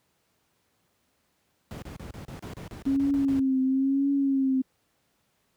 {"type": "noise bursts", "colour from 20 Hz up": "brown", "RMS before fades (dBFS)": -35, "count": 12, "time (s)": [1.71, 3.393], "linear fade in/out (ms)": 0, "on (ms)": 110, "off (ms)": 33}
{"type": "tone with vibrato", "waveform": "sine", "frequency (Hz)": 270.3, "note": "C#4", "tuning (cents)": -44, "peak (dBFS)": -21, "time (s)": [2.86, 4.62], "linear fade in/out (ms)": 10, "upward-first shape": "triangle", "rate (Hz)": 1, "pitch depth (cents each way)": 66}
{"effects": ["pink hiss -71 dBFS RMS until 5.56 s", "high-pass 80 Hz 12 dB/octave"]}